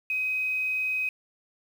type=tone with quantisation; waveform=sine; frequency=2522 Hz; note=D#7; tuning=23 cents sharp; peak=-25 dBFS; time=0.1-1.09 s; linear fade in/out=2 ms; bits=8; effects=none